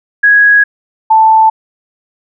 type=tone pair in turn; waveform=sine; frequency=1661.2 / 881.6 Hz; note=G#6 / A5; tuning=0 / +3 cents; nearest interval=major seventh; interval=1097 cents; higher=first; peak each=-3 dBFS; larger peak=neither; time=0.23-0.64 / 1.1-1.5 s; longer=first; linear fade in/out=10 ms; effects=none